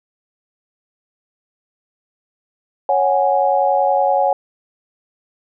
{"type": "chord", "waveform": "sine", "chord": "C# suspended fourth", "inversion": "none", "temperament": "equal", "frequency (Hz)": [554.4, 740, 830.6], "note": ["C#5", "F#5", "G#5"], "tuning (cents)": [0, 0, 0], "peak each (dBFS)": -17, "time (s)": [2.89, 4.33], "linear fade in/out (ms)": 2, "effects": []}